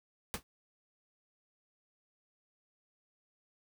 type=noise with exponential decay; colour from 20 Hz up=pink; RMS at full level=-32 dBFS; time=0.34-0.43 s; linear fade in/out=0 ms; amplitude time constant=18 ms; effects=none